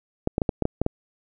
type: clicks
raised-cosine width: 2 ms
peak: -8 dBFS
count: 8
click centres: 0.274 / 0.381 / 0.418 / 0.492 / 0.623 / 0.654 / 0.816 / 0.864 s
effects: none